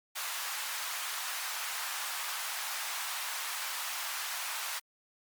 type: high-pass noise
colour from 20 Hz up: pink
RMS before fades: -37 dBFS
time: 0.15-4.8 s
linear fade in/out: 20 ms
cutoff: 890 Hz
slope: 24 dB/octave
effects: Opus 48 kbps